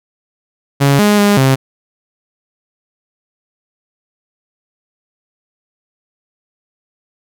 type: tone with pitch steps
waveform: sawtooth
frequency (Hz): 139.9 / 207.5 / 204.1 / 133.5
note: C#3 / G#3 / G#3 / C3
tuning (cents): +16 / -1 / -30 / +35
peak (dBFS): -4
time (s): 0.8-1.56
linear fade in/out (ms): 20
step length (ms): 190
effects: none